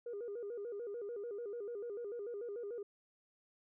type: tone with vibrato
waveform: sine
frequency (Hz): 440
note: A4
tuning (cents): 0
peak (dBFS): -39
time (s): 0.06-2.83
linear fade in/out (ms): 5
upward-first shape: square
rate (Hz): 6.8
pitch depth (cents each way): 140
effects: tanh soft clip ceiling -37 dBFS